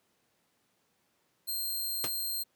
5% pulse tone, 4186 Hz, C8, in tune, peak -25 dBFS, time 1.47-2.44 s, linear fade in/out 20 ms
pink noise with exponential decay, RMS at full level -28 dBFS, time 2.04-2.11 s, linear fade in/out 1 ms, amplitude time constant 15 ms
effects pink hiss -73 dBFS RMS until 2.55 s + high-pass 150 Hz 12 dB/octave

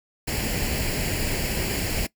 pink noise with comb filter, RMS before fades -26 dBFS, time 0.27-2.07 s, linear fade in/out 10 ms, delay 0.41 ms, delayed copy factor +0.65, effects noise-tail reverb RT60 0.1 s tail -20 dB re dry

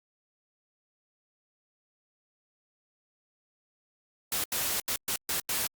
white noise bursts at uneven times, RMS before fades -30 dBFS, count 6, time 4.32-4.44 / 4.52-4.8 / 4.88-4.96 / 5.08-5.16 / 5.29-5.4 / 5.49-5.67 s, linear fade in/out 2 ms, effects Opus 48 kbps

